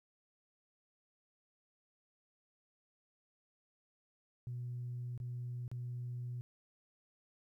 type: tone with dropouts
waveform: sine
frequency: 122.4 Hz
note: B2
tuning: 15 cents flat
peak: -38 dBFS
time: 4.47-6.41 s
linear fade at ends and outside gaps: 0 ms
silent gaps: 5.177-5.201 / 5.679-5.715 s
effects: tanh soft clip ceiling -35 dBFS + 13-bit